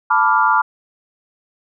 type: chord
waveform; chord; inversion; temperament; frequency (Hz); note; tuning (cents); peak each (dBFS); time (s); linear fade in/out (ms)
sine; B half-diminished seventh; third; equal; 880 / 987.8 / 1174.7 / 1396.9; A5 / B5 / D6 / F6; 0 / 0 / 0 / 0; -17; 0.1-0.62; 10
effects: none